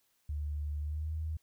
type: tone with pitch glide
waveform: sine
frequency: 74 to 78.85 Hz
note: D2 to D#2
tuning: +14 to +24 cents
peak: -33 dBFS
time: 0.29-1.37 s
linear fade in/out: 5 ms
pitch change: +110 cents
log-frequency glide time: 0.81-1.13 s
effects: white hiss -74 dBFS RMS until 1.42 s